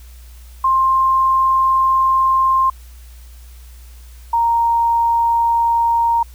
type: tone pair in turn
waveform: sine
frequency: 1056 / 930.6 Hz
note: C6 / A#5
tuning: +16 / -3 cents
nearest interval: major second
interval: 219 cents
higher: first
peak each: -11 / -12 dBFS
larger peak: first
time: 0.64-2.7 / 4.33-6.23 s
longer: first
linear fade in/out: 5 ms
effects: added 60 Hz sine -36 dBFS peak until 6.34 s + white hiss -49 dBFS RMS until 6.34 s